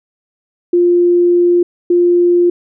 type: tone bursts at uneven times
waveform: sine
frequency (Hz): 350.3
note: F4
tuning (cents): +5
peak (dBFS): -7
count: 2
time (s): 0.73-1.63 / 1.9-2.5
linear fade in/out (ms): 5
effects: none